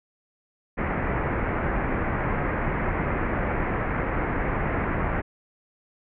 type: low-pass noise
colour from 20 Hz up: pink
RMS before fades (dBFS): -26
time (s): 0.77-5.22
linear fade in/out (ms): 20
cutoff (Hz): 2200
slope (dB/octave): 48
effects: none